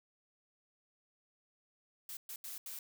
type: noise bursts at uneven times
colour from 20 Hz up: blue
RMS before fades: -45 dBFS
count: 4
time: 2.09-2.17 / 2.29-2.36 / 2.44-2.58 / 2.66-2.79 s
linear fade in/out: 2 ms
effects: none